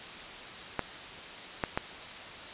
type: clicks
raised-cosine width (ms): 0.5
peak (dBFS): -13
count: 3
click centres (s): 0.793 / 1.638 / 1.775
effects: white hiss -43 dBFS RMS until 2.53 s + resampled to 8000 Hz